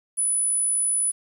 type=tone; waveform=sine; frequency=9956 Hz; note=D#9; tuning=in tune; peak=-20 dBFS; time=0.17-1.12 s; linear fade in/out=20 ms; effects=9-bit